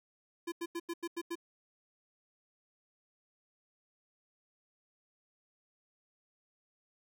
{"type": "tone bursts", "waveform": "square", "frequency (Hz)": 340, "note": "F4", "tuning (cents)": -46, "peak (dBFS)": -36, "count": 7, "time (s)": [0.47, 1.355], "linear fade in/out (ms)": 10, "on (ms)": 51, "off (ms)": 88, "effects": []}